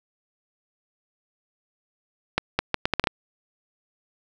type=accelerating click train; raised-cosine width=0.3 ms; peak=-4 dBFS; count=8; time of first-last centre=2.38-3.072 s; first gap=210 ms; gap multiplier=0.73; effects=none